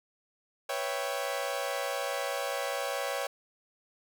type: chord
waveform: sawtooth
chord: C# half-diminished seventh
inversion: third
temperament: equal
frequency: 493.9 / 554.4 / 659.3 / 784 Hz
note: B4 / C#5 / E5 / G5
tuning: 0 / 0 / 0 / 0 cents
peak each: -35 / -30 / -35 / -34 dBFS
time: 0.69-3.27 s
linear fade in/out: 5 ms
effects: none